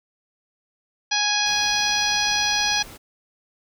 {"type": "harmonic tone", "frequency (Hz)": 830.6, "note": "G#5", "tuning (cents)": 0, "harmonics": [1, 2, 3, 4, 5, 6, 7], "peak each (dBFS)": [-27, -27, -27, -27, -27, -27, -27], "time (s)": [1.11, 2.83], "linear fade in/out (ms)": 10}
{"type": "noise", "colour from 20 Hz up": "pink", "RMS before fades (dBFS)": -42, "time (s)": [1.45, 2.98], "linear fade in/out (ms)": 20}
{"effects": []}